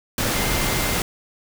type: tone in noise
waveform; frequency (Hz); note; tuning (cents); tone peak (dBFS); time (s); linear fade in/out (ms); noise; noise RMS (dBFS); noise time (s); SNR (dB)
sine; 2093; C7; 0; -32; 0.34-0.97; 2; pink; -22; 0.18-1.02; -13
effects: none